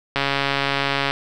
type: click train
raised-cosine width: 0.3 ms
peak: -4 dBFS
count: 133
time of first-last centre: 0.16-1.11 s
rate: 139 Hz
effects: none